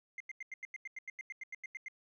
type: tone bursts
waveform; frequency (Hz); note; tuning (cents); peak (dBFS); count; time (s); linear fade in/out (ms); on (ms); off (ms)
sine; 2093; C7; 0; -38; 16; 0.18-1.883; 2; 23; 89
effects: tanh soft clip ceiling -39 dBFS